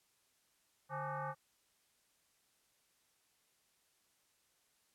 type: tone with frequency modulation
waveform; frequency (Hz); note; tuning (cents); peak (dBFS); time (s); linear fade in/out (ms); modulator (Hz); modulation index
sine; 146.83; D3; 0; -38; 0.89-1.35; 50; 339; 3.8
effects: white hiss -75 dBFS RMS until 4.94 s + low-pass 12000 Hz 12 dB/octave